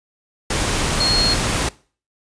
sine tone in noise, 4281 Hz, C8, 39 cents sharp, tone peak -16 dBFS, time 1-1.34 s, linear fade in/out 5 ms, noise pink, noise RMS -20 dBFS, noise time 0.5-1.69 s, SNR +1 dB, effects noise-tail reverb RT60 0.4 s tail -21 dB re dry + resampled to 22050 Hz

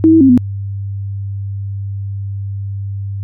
sine tone with pitch steps, 320.9 / 324.2 / 267.6 / 247.4 Hz, E4 / E4 / C4 / B3, -46 / -29 / +39 / +3 cents, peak -4 dBFS, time 0.04-0.376 s, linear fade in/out 0 ms, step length 84 ms, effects added 99 Hz sine -19 dBFS peak until 3.23 s

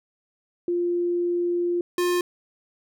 sine / square tone pair in turn, 349.2 / 354.5 Hz, F4 / F4, 0 / +26 cents, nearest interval unison, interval 26 cents, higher second, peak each -21 dBFS, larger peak neither, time 0.68-1.81 / 1.98-2.21 s, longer first, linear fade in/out 2 ms, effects none

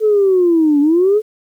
sine linear two-way sweep, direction down then up, 440 to 282.5 to 440 Hz, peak -8 dBFS, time 0-1.22 s, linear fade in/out 50 ms, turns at 0.8 s, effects tanh soft clip ceiling -4 dBFS + 8-bit

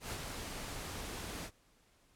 pink noise with ADSR envelope, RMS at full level -39 dBFS, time 0-1.51 s, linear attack 110 ms, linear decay 50 ms, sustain -4 dB, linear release 63 ms, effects pink hiss -69 dBFS RMS until 2.15 s + low-pass 12000 Hz 12 dB/octave

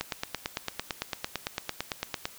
click train, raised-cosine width 0.2 ms, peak -12 dBFS, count 21, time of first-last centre 0.01-2.255 s, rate 8.91 Hz, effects white hiss -50 dBFS RMS until 2.38 s

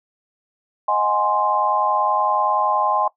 sine chord, Ab dominant seventh, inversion second, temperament equal, 622.3 / 740 / 830.6 / 1046.5 Hz, Eb5 / Gb5 / Ab5 / C6, 0 / 0 / 0 / 0 cents, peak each -25 / -26 / -20 / -20 dBFS, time 0.88-3.08 s, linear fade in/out 5 ms, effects noise-tail reverb RT60 0.1 s tail -18 dB re dry

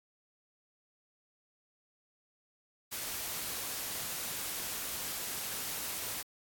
white noise, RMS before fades -38 dBFS, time 2.91-6.23 s, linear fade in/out 20 ms, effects AAC 64 kbps

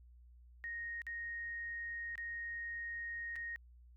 sine tone with dropouts, 1864.7 Hz, A#6, in tune, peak -40 dBFS, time 0.64-3.56 s, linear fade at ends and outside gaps 0 ms, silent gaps 1.018-1.067 / 2.155-2.179 / 3.357-3.362 s, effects added 60 Hz sine -57 dBFS peak until 3.96 s

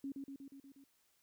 sine tone with echo, 274.9 Hz, C#4, 14 cents flat, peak -39 dBFS, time 0.04-0.12 s, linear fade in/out 2 ms, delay 120 ms, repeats 6, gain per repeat -3 dB, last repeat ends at 0.84 s, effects white hiss -75 dBFS RMS until 1.22 s

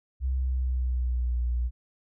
sine tone with pitch glide, 65 to 60.3 Hz, C2 to B1, -11 to -41 cents, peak -24 dBFS, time 0.2-1.71 s, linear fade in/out 50 ms, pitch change -130 cents, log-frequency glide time 0.35-1.38 s, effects none

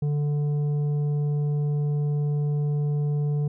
sine tone with tanh clipping, 146.83 Hz, D3, in tune, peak -23 dBFS, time 0.02-3.48 s, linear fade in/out 5 ms, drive 7 dB, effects none

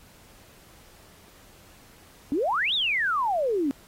sine exponential two-way sweep, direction up then down, 261 to 3877 to 261 Hz, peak -22 dBFS, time 2.32-3.71 s, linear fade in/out 0 ms, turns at 2.74 s, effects pink hiss -54 dBFS RMS until 3.87 s + AAC 48 kbps

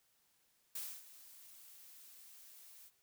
blue noise with ADSR envelope, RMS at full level -42 dBFS, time 0.75-2.91 s, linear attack 6 ms, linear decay 260 ms, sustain -16 dB, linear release 46 ms, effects white hiss -75 dBFS RMS until 3.02 s

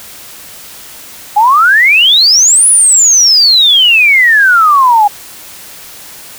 sine exponential two-way sweep, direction up then down, 805 to 10210 to 805 Hz, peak -3 dBFS, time 1.36-5.08 s, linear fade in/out 10 ms, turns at 2.68 s, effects white hiss -31 dBFS RMS until 6.38 s

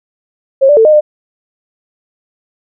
sine tone with pitch steps, 539 / 586 / 446.5 / 613 / 602 Hz, C#5 / D5 / A4 / D#5 / D5, -49 / -4 / +25 / -26 / +43 cents, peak -3 dBFS, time 0.61-1.01 s, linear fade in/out 20 ms, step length 80 ms, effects none

